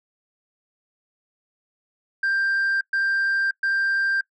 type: tone bursts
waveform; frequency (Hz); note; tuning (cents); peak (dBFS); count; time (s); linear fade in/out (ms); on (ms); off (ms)
sine; 1583; G6; +17; -17; 3; 2.23-4.21; 5; 580; 120
effects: noise-tail reverb RT60 0.1 s tail -22 dB re dry + tanh soft clip ceiling -18 dBFS